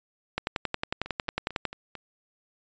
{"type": "two click trains", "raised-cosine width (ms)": 0.3, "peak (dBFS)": [-23, -11], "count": [5, 15], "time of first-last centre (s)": [[1.06, 1.953], [0.38, 1.653]], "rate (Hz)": [4.48, 11], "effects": ["resampled to 16000 Hz"]}